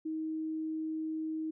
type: tone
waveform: sine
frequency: 315.9 Hz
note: D#4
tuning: 26 cents sharp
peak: -33 dBFS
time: 0.05-1.51 s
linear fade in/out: 10 ms
effects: none